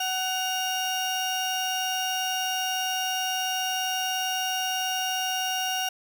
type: tone pair together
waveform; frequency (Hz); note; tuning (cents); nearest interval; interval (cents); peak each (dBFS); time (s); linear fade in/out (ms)
30% pulse; 748.3 / 2823; F#5 / F7; +19 / +18; octave + major seventh; 2299; -26; 0-5.89; 5
effects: none